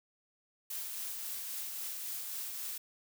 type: noise with tremolo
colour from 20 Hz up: blue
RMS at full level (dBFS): -39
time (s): 0.7-2.78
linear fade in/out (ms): 5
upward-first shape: triangle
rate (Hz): 3.7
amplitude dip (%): 30
effects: none